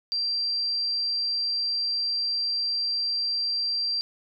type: tone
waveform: sine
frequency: 4717 Hz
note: D8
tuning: 7 cents sharp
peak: -24 dBFS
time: 0.12-4.01 s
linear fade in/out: 0 ms
effects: none